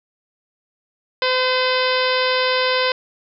harmonic tone with a mistuned harmonic, 511 Hz, C5, 41 cents flat, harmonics 1 / 2 / 3 / 4 / 5 / 6 / 7 / 8 / 9 / 10, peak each -20 / -23 / -25 / -26 / -27 / -28 / -28 / -29 / -30 / -30 dBFS, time 1.22-2.92 s, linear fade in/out 2 ms, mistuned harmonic 9, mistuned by +45 cents, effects none

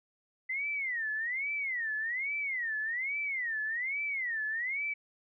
sine tone with vibrato, 2000 Hz, B6, 21 cents sharp, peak -31 dBFS, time 0.49-4.94 s, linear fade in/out 10 ms, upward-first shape sine, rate 1.2 Hz, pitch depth 260 cents each way, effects none

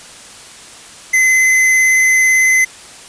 square tone with vibrato, 2044 Hz, C7, 41 cents flat, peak -9 dBFS, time 1.13-2.65 s, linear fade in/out 10 ms, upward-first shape triangle, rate 18 Hz, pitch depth 12 cents each way, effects white hiss -36 dBFS RMS until 3.08 s + resampled to 22050 Hz

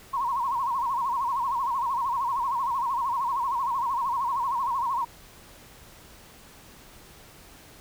sine tone with vibrato, 1014 Hz, B5, 45 cents sharp, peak -24 dBFS, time 0.13-5.05 s, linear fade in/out 10 ms, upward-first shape sine, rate 13 Hz, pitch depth 150 cents each way, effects pink hiss -50 dBFS RMS until 7.8 s

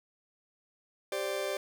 40% pulse chord, G suspended fourth, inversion none, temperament just, 392 / 522.7 / 588 Hz, G4 / C5 / D5, 0 / -2 / +2 cents, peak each -36 / -37 / -34 dBFS, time 1.12-1.57 s, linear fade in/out 2 ms, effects none

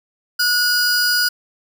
45% pulse tone pair together, 1456 / 4897 Hz, F#6 / D#8, -28 / -28 cents, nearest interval octave + major sixth, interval 2100 cents, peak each -17 dBFS, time 0.39-1.29 s, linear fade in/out 10 ms, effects none

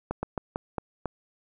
slowing click train, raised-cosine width 1 ms, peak -15 dBFS, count 6, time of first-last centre 0.11-1.057 s, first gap 120 ms, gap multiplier 1.23, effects none

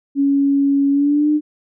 sine tone with pitch glide, 279.1 to 300.9 Hz, C#4 to D4, +12 to +42 cents, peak -12 dBFS, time 0.15-1.41 s, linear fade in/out 50 ms, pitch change +130 cents, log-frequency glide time 0.91-1.3 s, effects none

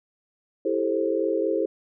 sine chord, A minor seventh, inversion second, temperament just, 330 / 396 / 440 / 528 Hz, E4 / G4 / A4 / C5, +2 / +18 / 0 / +16 cents, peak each -27 dBFS, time 0.65-1.66 s, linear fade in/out 5 ms, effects none

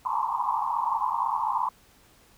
pink band-pass noise, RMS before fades -27 dBFS, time 0.05-1.69 s, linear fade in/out 2 ms, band 850 to 1100 Hz, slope 96 dB/octave, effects pink hiss -58 dBFS RMS until 2.37 s

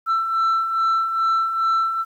sine beating tone pair, 1333 / 1335.4 Hz, E6 / E6, +19 / +22 cents, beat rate 2.4 Hz, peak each -23 / -16 dBFS, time 0.06-2.05 s, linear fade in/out 50 ms, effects tanh soft clip ceiling -15 dBFS + 9-bit

